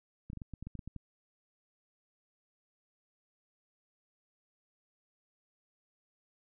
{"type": "clicks", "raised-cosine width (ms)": 5, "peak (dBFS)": -30, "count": 11, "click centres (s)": [0.301, 0.332, 0.373, 0.418, 0.537, 0.626, 0.67, 0.753, 0.792, 0.876, 0.963], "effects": []}